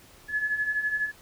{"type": "beating tone pair", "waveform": "sine", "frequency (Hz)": [1700, 1712], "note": ["G#6", "A6"], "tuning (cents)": [40, -48], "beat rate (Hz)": 12, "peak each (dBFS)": [-32, -26], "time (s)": [0.28, 1.12], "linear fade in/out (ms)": 50, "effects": ["pink hiss -53 dBFS RMS until 1.21 s"]}